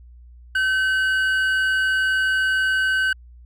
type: tone pair together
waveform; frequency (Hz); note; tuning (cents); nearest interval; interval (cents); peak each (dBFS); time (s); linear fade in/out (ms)
triangle; 1534 / 2907; G6 / F#7; -38 / -31; major seventh; 1107; -16 / -27; 0.55-3.13; 5
effects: added 60 Hz sine -42 dBFS peak until 3.45 s